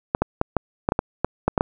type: clicks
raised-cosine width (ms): 1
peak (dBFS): -4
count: 11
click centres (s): 0.149 / 0.22 / 0.414 / 0.567 / 0.889 / 0.921 / 0.991 / 1.246 / 1.48 / 1.578 / 1.609
effects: none